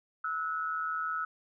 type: tone pair together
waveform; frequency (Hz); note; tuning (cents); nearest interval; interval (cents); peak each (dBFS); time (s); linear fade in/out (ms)
sine; 1303 / 1462.6; E6 / F#6; -20 / -20; major second; 200; -32 / -36; 0.24-1.25; 5
effects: none